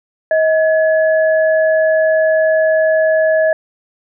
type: tone pair together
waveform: sine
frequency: 635 / 1697.2 Hz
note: D#5 / G#6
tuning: +35 / +37 cents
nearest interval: octave + perfect fourth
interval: 1702 cents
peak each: -10 / -19 dBFS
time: 0.31-3.53 s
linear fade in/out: 2 ms
effects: none